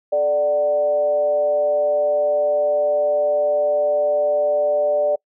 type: tone with frequency modulation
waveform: sine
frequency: 590 Hz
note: D5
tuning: 8 cents sharp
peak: -15 dBFS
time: 0.12-5.16 s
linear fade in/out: 10 ms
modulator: 160 Hz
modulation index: 0.44
effects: noise-tail reverb RT60 0.1 s tail -26 dB re dry